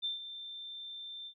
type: tone with ADSR envelope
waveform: sine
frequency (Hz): 3569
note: A7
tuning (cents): +24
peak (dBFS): -31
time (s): 0.02-1.34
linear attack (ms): 28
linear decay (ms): 140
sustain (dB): -11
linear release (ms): 75
effects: none